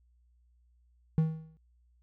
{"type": "tone with exponential decay", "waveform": "triangle", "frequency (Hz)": 159.2, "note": "D#3", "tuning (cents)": 40, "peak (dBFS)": -18, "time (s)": [1.18, 1.57], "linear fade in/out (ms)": 0, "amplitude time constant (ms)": 84, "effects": ["added 60 Hz sine -63 dBFS peak until 2.02 s"]}